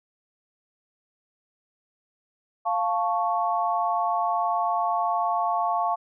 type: chord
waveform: sine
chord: F augmented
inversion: none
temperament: equal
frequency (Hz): 698.5 / 880 / 1108.7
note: F5 / A5 / C#6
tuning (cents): 0 / 0 / 0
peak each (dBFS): -25 / -27 / -27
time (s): 2.65-5.96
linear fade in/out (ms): 20
effects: none